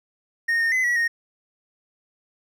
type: tone with pitch steps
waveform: triangle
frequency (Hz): 1850 / 1835 / 2030 / 1931 / 1857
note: A#6 / A#6 / B6 / B6 / A#6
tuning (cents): -14 / -28 / +47 / -39 / -7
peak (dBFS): -17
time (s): 0.48-1.08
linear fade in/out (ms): 10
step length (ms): 120
effects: none